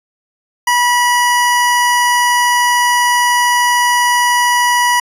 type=tone; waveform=25% pulse; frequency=973 Hz; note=B5; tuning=26 cents flat; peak=-6 dBFS; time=0.67-5 s; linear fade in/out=5 ms; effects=resampled to 32000 Hz